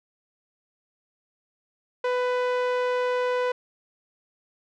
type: tone with low-pass filter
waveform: sawtooth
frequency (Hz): 497.8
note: B4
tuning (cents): +14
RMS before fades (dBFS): -25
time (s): 2.04-3.52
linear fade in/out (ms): 5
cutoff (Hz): 2500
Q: 0.53
effects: none